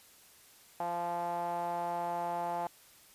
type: tone with band-pass filter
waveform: sawtooth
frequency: 172.9 Hz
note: F3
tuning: 17 cents flat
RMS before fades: -35 dBFS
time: 0.8-2.67 s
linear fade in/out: 0 ms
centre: 790 Hz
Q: 9
effects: white hiss -59 dBFS RMS until 3.14 s + resampled to 32000 Hz